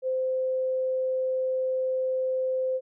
sine tone, 518 Hz, C5, 17 cents flat, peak -24 dBFS, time 0.02-2.81 s, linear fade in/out 50 ms, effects none

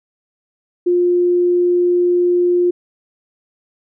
sine tone, 353.7 Hz, F4, 22 cents sharp, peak -11 dBFS, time 0.86-2.71 s, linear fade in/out 10 ms, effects none

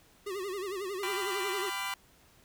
square tone with vibrato, 386.1 Hz, G4, 26 cents flat, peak -35 dBFS, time 0.26-1.7 s, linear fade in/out 10 ms, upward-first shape sine, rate 11 Hz, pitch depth 120 cents each way
20% pulse chord, G dominant seventh, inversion none, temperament equal with one note detuned, 784 / 999.2 / 1174.7 / 1396.9 Hz, G5 / B5 / D6 / F6, 0 / +20 / 0 / 0 cents, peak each -36 / -31 / -36 / -36 dBFS, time 1.03-1.94 s, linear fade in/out 2 ms
effects pink hiss -62 dBFS RMS until 2.44 s

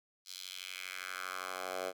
10% pulse tone with high-pass filter sweep, 92.5 Hz, F#2, in tune, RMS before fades -42 dBFS, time 0.25-1.93 s, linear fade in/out 50 ms, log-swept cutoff 4600 to 560 Hz, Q 2.1, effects none

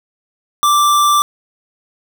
square tone, 1174.7 Hz, D6, in tune, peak -10 dBFS, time 0.63-1.22 s, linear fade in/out 0 ms, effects none

